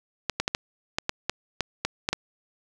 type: clicks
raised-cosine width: 0.2 ms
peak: -7 dBFS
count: 11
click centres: 0.297 / 0.4 / 0.479 / 0.549 / 0.985 / 1.094 / 1.296 / 1.607 / 1.85 / 2.089 / 2.13 s
effects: none